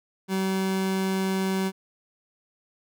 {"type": "tone", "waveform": "30% pulse", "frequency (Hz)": 190.7, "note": "G3", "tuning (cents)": -47, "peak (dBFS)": -21, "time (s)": [0.28, 1.72], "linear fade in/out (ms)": 50, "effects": []}